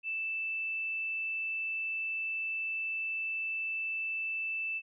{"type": "tone", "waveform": "sine", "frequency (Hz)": 2644, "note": "E7", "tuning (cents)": 5, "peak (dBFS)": -32, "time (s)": [0.03, 4.82], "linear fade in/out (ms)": 50, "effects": []}